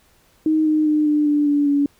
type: tone with pitch steps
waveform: sine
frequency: 312.8 / 308 / 303.2 / 298.5 / 293.9 / 289.3 / 284.9 Hz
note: D#4 / D#4 / D#4 / D4 / D4 / D4 / C#4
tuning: +9 / -17 / -45 / +28 / +1 / -26 / +48 cents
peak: -14 dBFS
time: 0.46-1.86 s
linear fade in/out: 2 ms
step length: 200 ms
effects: pink hiss -57 dBFS RMS until 1.99 s